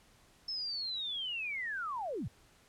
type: linear sweep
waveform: sine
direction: down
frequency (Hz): 5300 to 72.2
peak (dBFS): -35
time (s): 0.48-2.28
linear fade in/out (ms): 5
effects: pink hiss -64 dBFS RMS until 2.68 s + low-pass 11000 Hz 12 dB/octave